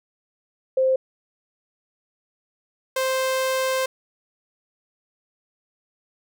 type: tone pair in turn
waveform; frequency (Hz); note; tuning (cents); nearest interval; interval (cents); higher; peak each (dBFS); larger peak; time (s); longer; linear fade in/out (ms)
sine / sawtooth; 523.3 / 523.3; C5 / C5; 0 / 0; unison; 0; neither; -16 / -17; first; 0.77-0.96 / 2.96-3.86; second; 5
effects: none